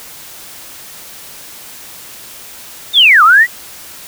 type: linear two-way sweep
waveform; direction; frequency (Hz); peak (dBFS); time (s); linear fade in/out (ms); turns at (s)
sine; down then up; 3718 to 1173 to 1998; -3; 2.93-3.47; 50; 3.23
effects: white hiss -33 dBFS RMS until 4.07 s